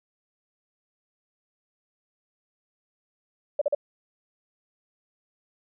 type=tone bursts; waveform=sine; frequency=580 Hz; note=D5; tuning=22 cents flat; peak=-19 dBFS; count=3; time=3.59-3.749 s; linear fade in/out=5 ms; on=25 ms; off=42 ms; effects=none